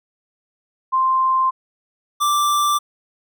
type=tone pair in turn; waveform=sine / square; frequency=1046.5 / 1174.7 Hz; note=C6 / D6; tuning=0 / 0 cents; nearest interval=major second; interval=200 cents; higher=second; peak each=-14 / -16 dBFS; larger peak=first; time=0.92-1.51 / 2.2-2.79 s; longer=neither; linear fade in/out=20 ms; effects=none